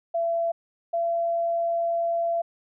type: tone pair in turn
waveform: sine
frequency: 673 / 677.3 Hz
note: E5 / E5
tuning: +36 / +47 cents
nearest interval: unison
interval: 11 cents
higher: second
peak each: -22 dBFS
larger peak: neither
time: 0.14-0.52 / 0.93-2.42 s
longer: second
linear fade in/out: 10 ms
effects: none